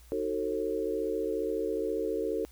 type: chord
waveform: sine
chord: D# diminished seventh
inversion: none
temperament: just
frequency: 311.1 / 373.4 / 448 / 537.6 Hz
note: D#4 / F#4 / A4 / C5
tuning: 0 / +16 / +31 / +47 cents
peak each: -36 / -35 / -31 / -37 dBFS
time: 0.12-2.45 s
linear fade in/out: 0 ms
effects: added 60 Hz sine -52 dBFS peak until 2.51 s + white hiss -60 dBFS RMS until 2.51 s